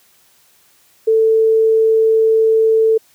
sine tone, 444 Hz, A4, 16 cents sharp, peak -9 dBFS, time 1.07-2.98 s, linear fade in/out 10 ms, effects white hiss -53 dBFS RMS until 3.14 s + high-pass 60 Hz 12 dB/octave

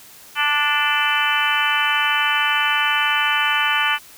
harmonic tone with a mistuned harmonic, 293.4 Hz, D4, 2 cents flat, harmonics 3 / 4 / 5 / 6 / 7 / 8 / 9 / 10, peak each -25 / -24 / -23 / -24 / -29 / -25 / -25 / -23 dBFS, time 0.35-3.99 s, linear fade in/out 50 ms, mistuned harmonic 10, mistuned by +46 cents, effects white hiss -44 dBFS RMS until 4.17 s

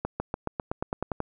accelerating click train, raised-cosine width 1 ms, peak -14 dBFS, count 11, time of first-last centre 0.05-1.203 s, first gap 150 ms, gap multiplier 0.94, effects none

